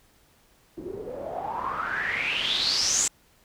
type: noise with low-pass filter sweep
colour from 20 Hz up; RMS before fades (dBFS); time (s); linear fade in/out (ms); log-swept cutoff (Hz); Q
white; -28; 0.77-3.08; 5; 310 to 7600; 8.5
effects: pink hiss -61 dBFS RMS until 3.44 s